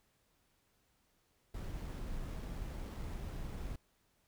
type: noise with sample-and-hold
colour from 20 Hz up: brown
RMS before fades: -42 dBFS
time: 1.54-3.76 s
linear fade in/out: 5 ms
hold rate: 8820 Hz
effects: pink hiss -75 dBFS RMS until 4.27 s